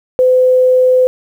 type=tone; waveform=sine; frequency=509 Hz; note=C5; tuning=48 cents flat; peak=-6 dBFS; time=0.19-1.07 s; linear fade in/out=0 ms; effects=7-bit